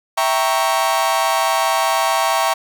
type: chord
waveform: 40% pulse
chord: E diminished seventh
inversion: none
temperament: equal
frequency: 659.3 / 784 / 932.3 / 1108.7 Hz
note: E5 / G5 / Bb5 / Db6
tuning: 0 / 0 / 0 / 0 cents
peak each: -20 dBFS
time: 0.17-2.54 s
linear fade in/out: 10 ms
effects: none